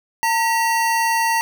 square tone pair together, 910 / 1926.9 Hz, A#5 / B6, -42 / -43 cents, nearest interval octave + minor second, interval 1299 cents, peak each -18 / -23 dBFS, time 0.23-1.41 s, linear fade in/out 0 ms, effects none

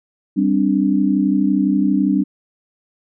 sine chord, G suspended fourth, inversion none, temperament equal, 196 / 261.6 / 293.7 Hz, G3 / C4 / D4, 0 / 0 / 0 cents, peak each -17 / -19 / -17 dBFS, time 0.36-2.24 s, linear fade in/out 20 ms, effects none

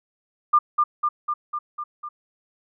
sine tone with echo, 1200 Hz, D6, 37 cents sharp, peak -12 dBFS, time 0.53-0.59 s, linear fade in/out 10 ms, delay 250 ms, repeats 6, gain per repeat -3 dB, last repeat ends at 2.09 s, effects none

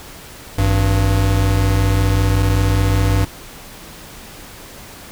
square tone pair together, 52.79 / 98 Hz, G#1 / G2, +29 / 0 cents, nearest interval major seventh, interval 1071 cents, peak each -18 / -15 dBFS, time 0.58-3.25 s, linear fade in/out 5 ms, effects pink hiss -37 dBFS RMS until 5.11 s

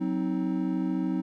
triangle chord, C diminished, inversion second, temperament equal with one note detuned, 185 / 261.6 / 315.1 Hz, Gb3 / C4 / Eb4, 0 / 0 / +22 cents, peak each -28 dBFS, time 0-1.22 s, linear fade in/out 20 ms, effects none

